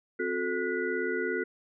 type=tone cluster; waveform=sine; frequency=261.6 / 363.3 / 440.5 / 1456 / 1984 Hz; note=C4 / F#4 / A4 / F#6 / B6; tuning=0 / -32 / +2 / -28 / +7 cents; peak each=-37 / -32 / -33 / -34 / -38 dBFS; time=0.19-1.44 s; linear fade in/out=10 ms; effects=none